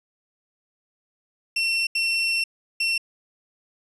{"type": "tone bursts at uneven times", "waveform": "30% pulse", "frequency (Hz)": 2712, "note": "E7", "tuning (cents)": 49, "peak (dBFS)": -18, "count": 3, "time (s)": [[1.56, 1.87], [1.95, 2.44], [2.8, 2.98]], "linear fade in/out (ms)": 5, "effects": ["resampled to 24000 Hz"]}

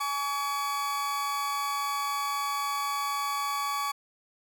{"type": "tone pair together", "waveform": "40% pulse", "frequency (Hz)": [840, 1134.6], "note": ["G#5", "C#6"], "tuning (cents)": [19, 40], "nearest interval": "perfect fourth", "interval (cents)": 521, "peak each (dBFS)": [-35, -28], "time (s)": [0, 3.92], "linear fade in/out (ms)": 10, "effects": ["11-bit"]}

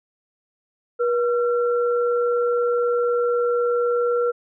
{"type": "tone pair together", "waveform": "sine", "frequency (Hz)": [481.5, 1362], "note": ["B4", "F6"], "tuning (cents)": [-44, -44], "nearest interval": "octave + tritone", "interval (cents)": 1800, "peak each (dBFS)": [-18, -27], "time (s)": [0.99, 4.32], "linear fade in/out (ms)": 20, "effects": []}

